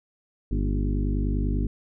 harmonic tone with a mistuned harmonic, 50.1 Hz, G1, 38 cents sharp, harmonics 1 / 2 / 3 / 4 / 5 / 6 / 7 / 8, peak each -24 / -30 / -33 / -36 / -32 / -34 / -41 / -41 dBFS, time 0.51-1.67 s, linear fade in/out 5 ms, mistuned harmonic 5, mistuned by -65 cents, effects none

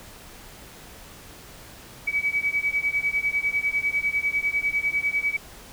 sine beating tone pair, 2274 / 2284 Hz, C#7 / D7, +44 / -49 cents, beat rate 10 Hz, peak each -25 dBFS, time 2.07-5.37 s, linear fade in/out 10 ms, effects pink hiss -45 dBFS RMS until 5.72 s

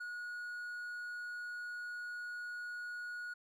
triangle tone, 1452 Hz, F#6, 33 cents flat, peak -39 dBFS, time 0-3.34 s, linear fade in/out 10 ms, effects none

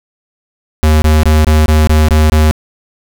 square tone bursts, 77.3 Hz, D#2, 11 cents flat, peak -6 dBFS, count 8, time 0.83-2.511 s, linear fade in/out 0 ms, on 190 ms, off 23 ms, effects none

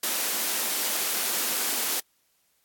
white high-pass noise, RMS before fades -27 dBFS, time 0.03-2 s, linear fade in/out 5 ms, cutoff 200 Hz, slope 48 dB/octave, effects white hiss -69 dBFS RMS until 2.64 s + AAC 64 kbps

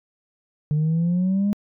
sine exponential sweep, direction up, 148.4 to 207.7 Hz, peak -16 dBFS, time 0.71-1.53 s, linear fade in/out 0 ms, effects tanh soft clip ceiling -16 dBFS

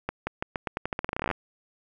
accelerating click train, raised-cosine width 0.5 ms, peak -13 dBFS, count 21, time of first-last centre 0.09-1.313 s, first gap 180 ms, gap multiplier 0.86, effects none

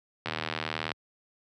click train, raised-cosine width 0.3 ms, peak -14 dBFS, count 53, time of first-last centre 0.26-0.917 s, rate 79.1 Hz, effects high-pass 80 Hz 12 dB/octave

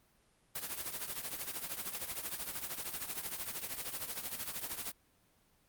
white noise with tremolo, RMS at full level -37 dBFS, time 0.55-4.92 s, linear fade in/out 5 ms, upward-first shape triangle, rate 13 Hz, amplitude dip 80%, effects pink hiss -70 dBFS RMS until 5.68 s + Opus 32 kbps

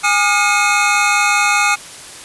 square tone cluster, 823 / 1214 / 1420 / 2173 / 2534 Hz, G#5 / D#6 / F6 / C#7 / D#7, -16 / -43 / +28 / -35 / +31 cents, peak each -19 dBFS, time 0.03-1.76 s, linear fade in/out 20 ms, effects white hiss -34 dBFS RMS until 2.24 s + resampled to 24000 Hz

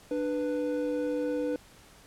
triangle tone pair together, 297.1 / 493.9 Hz, D4 / B4, +20 / 0 cents, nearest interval major sixth, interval 880 cents, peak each -29 / -28 dBFS, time 0.11-1.56 s, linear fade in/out 2 ms, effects pink hiss -55 dBFS RMS until 2.06 s + low-pass 12000 Hz 12 dB/octave

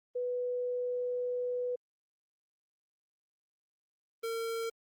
sine / square tone pair in turn, 493.9 / 456.3 Hz, B4 / A#4, 0 / -37 cents, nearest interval minor second, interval 137 cents, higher first, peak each -31 / -34 dBFS, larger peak first, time 0.15-1.76 / 4.23-4.7 s, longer first, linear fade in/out 10 ms, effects Opus 24 kbps

